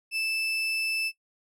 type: tone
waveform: 35% pulse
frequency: 2637 Hz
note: E7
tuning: in tune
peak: -25 dBFS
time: 0.11-1.12 s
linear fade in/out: 50 ms
effects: noise-tail reverb RT60 0.1 s tail -17 dB re dry + low-pass 12000 Hz 12 dB/octave